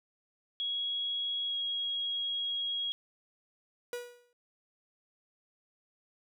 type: tone with pitch glide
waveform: sine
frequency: 3322 to 3297 Hz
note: G#7 to G#7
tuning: 0 to -13 cents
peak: -31 dBFS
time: 0.6-2.92 s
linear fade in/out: 0 ms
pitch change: -13 cents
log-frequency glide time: 1.46-1.56 s
type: tone with exponential decay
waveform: 45% pulse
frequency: 485.3 Hz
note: B4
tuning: 30 cents flat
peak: -33 dBFS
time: 3.93-4.33 s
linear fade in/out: 1 ms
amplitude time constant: 85 ms
effects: none